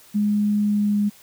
sine tone with pitch glide, 207.7 to 206 Hz, G#3 to G#3, 0 to -14 cents, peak -17 dBFS, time 0.14-1.1 s, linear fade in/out 20 ms, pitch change -14 cents, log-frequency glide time 0.62-0.99 s, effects white hiss -50 dBFS RMS until 1.22 s

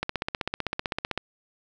click train, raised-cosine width 0.3 ms, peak -11 dBFS, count 19, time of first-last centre 0.03-1.176 s, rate 15.7 Hz, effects none

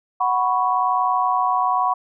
sine chord, F# suspended fourth, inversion none, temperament equal, 740 / 987.8 / 1108.7 Hz, F#5 / B5 / C#6, 0 / 0 / 0 cents, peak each -21 dBFS, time 0.2-1.94 s, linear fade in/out 10 ms, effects none

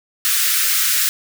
white high-pass noise, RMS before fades -17 dBFS, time 0.25-1.09 s, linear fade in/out 0 ms, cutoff 1300 Hz, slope 48 dB/octave, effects none

